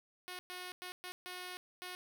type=tone bursts at uneven times; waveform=5% pulse; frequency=362.8 Hz; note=F#4; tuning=34 cents flat; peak=-32 dBFS; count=6; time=0.28-0.39 / 0.5-0.72 / 0.82-0.92 / 1.04-1.12 / 1.26-1.57 / 1.82-1.95 s; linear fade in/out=0 ms; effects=none